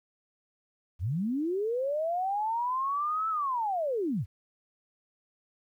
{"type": "linear two-way sweep", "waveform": "sine", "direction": "up then down", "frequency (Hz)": [71.8, 1325, 71.8], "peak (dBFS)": -27, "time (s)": [0.99, 4.26], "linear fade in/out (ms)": 50, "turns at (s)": 3.29, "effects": ["11-bit"]}